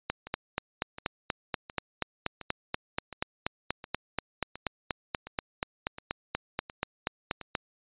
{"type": "two click trains", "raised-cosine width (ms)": 0.3, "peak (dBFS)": [-24, -12], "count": [11, 32], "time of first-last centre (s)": [[0.27, 7.413], [0.1, 7.552]], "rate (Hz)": [1.4, 4.16], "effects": ["resampled to 8000 Hz"]}